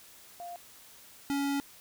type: tone pair in turn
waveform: sine / square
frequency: 698.5 / 280.4 Hz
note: F5 / C#4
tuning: 0 / +20 cents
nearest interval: octave + major third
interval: 1580 cents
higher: first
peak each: -39 / -29 dBFS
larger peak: second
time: 0.4-0.56 / 1.3-1.6 s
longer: second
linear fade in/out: 0 ms
effects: white hiss -54 dBFS RMS until 1.8 s